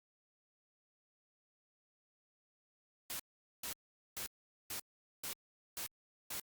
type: noise bursts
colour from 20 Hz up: white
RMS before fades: -42 dBFS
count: 7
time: 3.1-6.398 s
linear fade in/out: 0 ms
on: 94 ms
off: 440 ms
effects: Opus 48 kbps